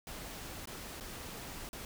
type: noise with dropouts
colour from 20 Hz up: pink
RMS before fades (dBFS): -45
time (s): 0.07-1.85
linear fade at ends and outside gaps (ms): 1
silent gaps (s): 0.656-0.673 / 1-1.008 / 1.69-1.73
effects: none